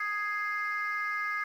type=chord; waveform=sine; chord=Ab major; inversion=second; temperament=equal; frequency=1244.5 / 1661.2 / 2093 Hz; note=Eb6 / Ab6 / C7; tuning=0 / 0 / 0 cents; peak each=-33 dBFS; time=0-1.44 s; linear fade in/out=5 ms; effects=tanh soft clip ceiling -24 dBFS + 10-bit